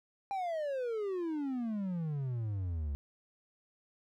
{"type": "exponential sweep", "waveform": "triangle", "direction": "down", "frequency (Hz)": [807, 69], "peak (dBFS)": -31, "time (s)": [0.31, 2.95], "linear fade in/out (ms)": 0, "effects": []}